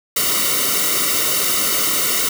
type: noise with comb filter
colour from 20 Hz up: white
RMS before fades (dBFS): -18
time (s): 0.16-2.29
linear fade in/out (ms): 5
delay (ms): 1.2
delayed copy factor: -0.85
effects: none